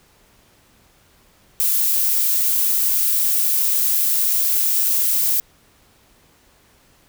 violet noise, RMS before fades -18 dBFS, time 1.6-5.4 s, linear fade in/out 0 ms, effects pink hiss -55 dBFS RMS until 7.08 s

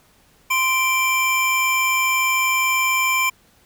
square tone pair together, 1039.4 / 2349 Hz, C6 / D7, -12 / 0 cents, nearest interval octave + major second, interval 1412 cents, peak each -22 / -19 dBFS, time 0.5-3.3 s, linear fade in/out 10 ms, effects pink hiss -56 dBFS RMS until 3.65 s

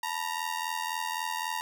sawtooth ring-modulated tone, 932.3 Hz, A#5, in tune, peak -24 dBFS, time 0.03-1.61 s, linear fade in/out 0 ms, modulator 41.9 Hz, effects none

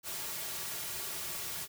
white noise with comb filter, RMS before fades -39 dBFS, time 0.03-1.68 s, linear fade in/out 50 ms, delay 3.9 ms, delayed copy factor -0.6, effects none

